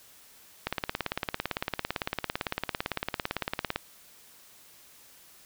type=click train; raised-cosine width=0.3 ms; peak=-12 dBFS; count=56; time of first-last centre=0.67-3.76 s; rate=17.8 Hz; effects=white hiss -55 dBFS RMS until 5.45 s